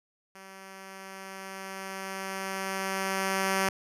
5% pulse tone with level ramp, 192.2 Hz, G3, 34 cents flat, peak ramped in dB -35 to -13 dBFS, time 0.35-3.69 s, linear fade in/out 2 ms, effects resampled to 32000 Hz

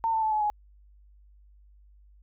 sine tone with pitch steps, 906 / 888.4 / 871.1 / 854.2 / 837.6 Hz, A#5 / A5 / A5 / G#5 / G#5, -50 / +16 / -18 / +48 / +15 cents, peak -23 dBFS, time 0.04-0.5 s, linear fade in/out 0 ms, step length 92 ms, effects added 50 Hz sine -53 dBFS peak until 2.22 s

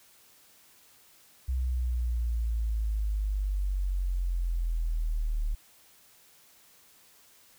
sine exponential sweep, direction down, 64.3 to 37.16 Hz, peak -26 dBFS, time 1.48-5.55 s, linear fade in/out 10 ms, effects white hiss -59 dBFS RMS until 7.58 s

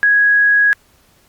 sine tone, 1661.2 Hz, G#6, in tune, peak -8 dBFS, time 0.03-0.73 s, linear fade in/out 0 ms, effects pink hiss -53 dBFS RMS until 1.28 s + MP3 96 kbps

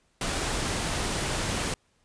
pink noise, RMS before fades -29 dBFS, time 0.21-1.74 s, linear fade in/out 2 ms, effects pink hiss -68 dBFS RMS until 2.04 s + resampled to 22050 Hz

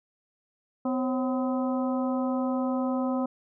harmonic tone with a mistuned harmonic, 254.3 Hz, C4, 49 cents flat, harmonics 1 / 2 / 3 / 4 / 5, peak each -26 / -32 / -36 / -38 / -40 dBFS, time 0.85-3.26 s, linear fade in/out 5 ms, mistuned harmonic 2, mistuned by +98 cents, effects none

